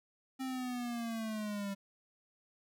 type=linear sweep; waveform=square; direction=down; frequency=264.7 to 196 Hz; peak=-37 dBFS; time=0.39-1.75 s; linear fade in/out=20 ms; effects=none